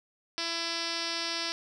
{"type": "tone with low-pass filter", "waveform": "5% pulse", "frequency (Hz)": 334.4, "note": "E4", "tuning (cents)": 25, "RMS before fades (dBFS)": -33, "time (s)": [0.38, 1.52], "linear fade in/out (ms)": 0, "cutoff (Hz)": 5400, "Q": 7.1, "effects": []}